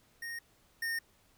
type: tone pair in turn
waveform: square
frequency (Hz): 1856 / 1833.6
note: A#6 / A#6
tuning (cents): -8 / -29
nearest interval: unison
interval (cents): 21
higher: first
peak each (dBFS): -39 / -33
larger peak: second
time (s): 0.22-0.39 / 0.82-0.99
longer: neither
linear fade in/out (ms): 5
effects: pink hiss -67 dBFS RMS until 1.37 s